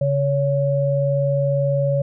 sine tone pair together, 140 / 560.7 Hz, C#3 / C#5, +18 / +20 cents, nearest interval 2 octaves, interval 2402 cents, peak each -19 dBFS, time 0.01-2.02 s, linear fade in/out 5 ms, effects none

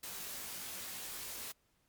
white noise with comb filter, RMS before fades -44 dBFS, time 0.03-1.52 s, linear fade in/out 5 ms, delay 19 ms, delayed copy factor -0.95, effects pink hiss -75 dBFS RMS until 1.88 s + MP3 96 kbps

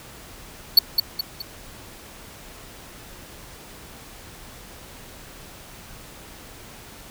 square tone with echo, 4435 Hz, C#8, in tune, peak -7 dBFS, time 0.77-0.79 s, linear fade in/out 5 ms, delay 210 ms, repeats 3, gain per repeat -7 dB, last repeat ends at 1.42 s, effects pink hiss -43 dBFS RMS until 7.1 s

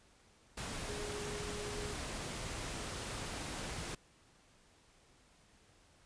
sine tone in noise, 415.3 Hz, G#4, in tune, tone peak -44 dBFS, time 0.89-1.93 s, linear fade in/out 5 ms, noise pink, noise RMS -42 dBFS, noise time 0.57-3.95 s, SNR -5 dB, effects pink hiss -66 dBFS RMS until 6.05 s + resampled to 22050 Hz

